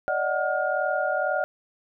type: tone cluster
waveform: sine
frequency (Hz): 579 / 621 / 742 / 1420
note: D5 / D#5 / F#5 / F6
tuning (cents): -25 / -3 / +5 / +28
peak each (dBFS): -28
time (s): 0.08-1.44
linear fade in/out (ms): 0
effects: none